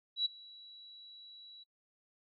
sine tone with ADSR envelope, 3915 Hz, B7, 16 cents flat, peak -27 dBFS, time 0.16-1.64 s, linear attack 95 ms, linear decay 12 ms, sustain -24 dB, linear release 15 ms, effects noise-tail reverb RT60 0.2 s tail -25 dB re dry

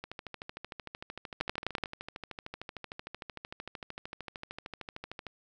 two click trains, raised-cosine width 0.3 ms, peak -14 / -24 dBFS, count 6 / 70, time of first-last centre 1.41-1.837 / 0.04-5.267 s, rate 11.7 / 13.2 Hz, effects none

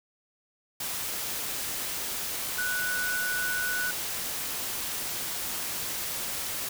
sine tone in noise, 1480 Hz, F#6, in tune, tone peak -28 dBFS, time 2.58-3.91 s, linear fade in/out 5 ms, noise white, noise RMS -33 dBFS, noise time 0.8-6.69 s, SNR +2 dB, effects none

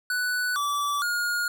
square tone with pitch steps, 1486 / 1156 / 1430 Hz, F#6 / D6 / F6, +7 / -28 / +41 cents, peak -25 dBFS, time 0.1-1.48 s, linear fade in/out 2 ms, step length 460 ms, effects none

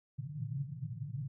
pink band-pass noise, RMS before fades -40 dBFS, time 0.18-1.28 s, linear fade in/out 10 ms, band 110 to 160 Hz, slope 96 dB/octave, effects none

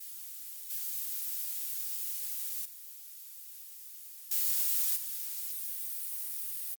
violet noise with level steps, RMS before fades -43 / -36 / -47 / -29 / -37 dBFS, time 0-6.75 s, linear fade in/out 10 ms, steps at 0.7 / 2.65 / 4.31 / 4.96 s, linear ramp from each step 5 ms, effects Opus 48 kbps

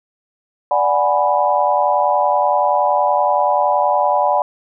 sine chord, G# half-diminished seventh, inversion second, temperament equal, 587.3 / 740 / 830.6 / 987.8 Hz, D5 / F#5 / G#5 / B5, 0 / 0 / 0 / 0 cents, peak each -18 dBFS, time 0.71-4.42 s, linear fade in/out 2 ms, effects none

